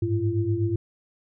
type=tone cluster; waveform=sine; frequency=100.4 / 108.5 / 340.8 Hz; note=G2 / A2 / F4; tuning=+42 / -24 / -42 cents; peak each=-26 dBFS; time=0.02-0.76 s; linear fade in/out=5 ms; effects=none